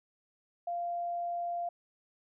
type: tone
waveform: sine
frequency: 694 Hz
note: F5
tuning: 11 cents flat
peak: -32 dBFS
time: 0.67-1.69 s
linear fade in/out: 5 ms
effects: none